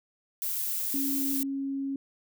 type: noise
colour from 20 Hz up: violet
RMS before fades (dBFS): -31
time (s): 0.42-1.43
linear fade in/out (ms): 0
type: tone with pitch glide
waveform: sine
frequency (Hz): 275.7 to 273.8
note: C#4 to C#4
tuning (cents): -9 to -21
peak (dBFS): -29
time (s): 0.94-1.96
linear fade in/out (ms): 2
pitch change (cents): -12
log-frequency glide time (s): 1.04-1.61
effects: none